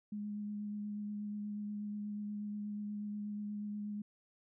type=tone with vibrato; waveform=sine; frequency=207.7 Hz; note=G#3; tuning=in tune; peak=-38 dBFS; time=0.12-4.02 s; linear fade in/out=5 ms; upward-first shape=sine; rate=8.3 Hz; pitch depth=13 cents each way; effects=none